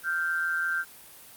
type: tone pair together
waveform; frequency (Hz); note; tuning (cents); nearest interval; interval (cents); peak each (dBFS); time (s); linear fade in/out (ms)
sine; 1396 / 1562; F6 / G6; -1 / -7; major second; 194; -30 / -27; 0.03-0.85; 50
effects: white hiss -49 dBFS RMS until 1.36 s + Opus 32 kbps